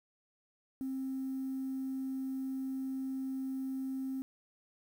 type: tone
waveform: triangle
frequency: 264.7 Hz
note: C4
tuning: 20 cents sharp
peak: -31 dBFS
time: 0.81-4.22 s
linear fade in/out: 0 ms
effects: tanh soft clip ceiling -32 dBFS + 10-bit